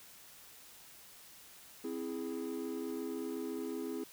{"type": "chord", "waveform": "triangle", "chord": "C augmented", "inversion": "none", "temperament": "equal", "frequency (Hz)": [261.6, 329.6, 415.3], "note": ["C4", "E4", "G#4"], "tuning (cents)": [0, 0, 0], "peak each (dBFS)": [-39, -39, -39], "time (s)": [1.84, 4.04], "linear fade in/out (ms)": 5, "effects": ["tanh soft clip ceiling -27 dBFS", "white hiss -56 dBFS RMS until 4.12 s"]}